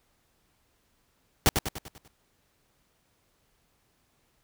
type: noise with echo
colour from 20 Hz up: pink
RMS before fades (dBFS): -19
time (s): 1.46-1.49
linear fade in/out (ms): 0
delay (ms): 98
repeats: 6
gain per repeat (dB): -6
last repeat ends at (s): 2.078
effects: pink hiss -70 dBFS RMS until 4.43 s